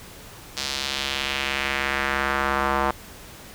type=tone with band-pass filter sweep; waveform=square; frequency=68.5 Hz; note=C#2; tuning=20 cents flat; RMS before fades=-25 dBFS; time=0.57-2.91 s; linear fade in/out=0 ms; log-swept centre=4800 to 1000 Hz; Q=1.7; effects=pink hiss -43 dBFS RMS until 3.54 s